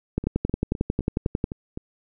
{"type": "two click trains", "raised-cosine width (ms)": 3, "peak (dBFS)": [-9, -18], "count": [15, 7], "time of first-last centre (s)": [[0.18, 1.441], [0.24, 1.775]], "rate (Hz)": [11.1, 3.91], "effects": []}